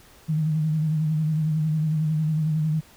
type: tone with vibrato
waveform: sine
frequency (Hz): 155.56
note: D#3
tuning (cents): 0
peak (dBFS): -20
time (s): 0.28-2.81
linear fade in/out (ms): 20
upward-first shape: sine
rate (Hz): 11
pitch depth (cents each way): 46
effects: pink hiss -52 dBFS RMS until 2.96 s